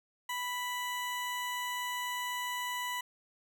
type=tone; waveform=20% pulse; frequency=987.8 Hz; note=B5; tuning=in tune; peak=-29 dBFS; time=0.29-3.01 s; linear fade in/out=5 ms; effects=none